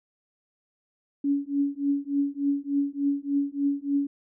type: tone with tremolo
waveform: sine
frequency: 282.2 Hz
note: C#4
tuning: 31 cents sharp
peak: -19 dBFS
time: 1.24-4.07 s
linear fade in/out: 5 ms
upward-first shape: triangle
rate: 3.4 Hz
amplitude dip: 100%
effects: none